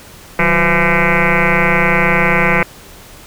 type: tone with frequency modulation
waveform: sine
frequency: 1017 Hz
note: C6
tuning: 50 cents flat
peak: -9 dBFS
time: 0.39-2.63 s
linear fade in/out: 2 ms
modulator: 172 Hz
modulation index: 7.8
effects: pink hiss -38 dBFS RMS until 3.26 s